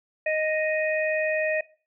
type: harmonic tone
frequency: 622.3 Hz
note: D#5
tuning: in tune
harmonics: 1 / 3 / 4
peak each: -24 / -29 / -30 dBFS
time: 0.26-1.61 s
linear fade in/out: 5 ms
effects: noise-tail reverb RT60 0.4 s tail -20 dB re dry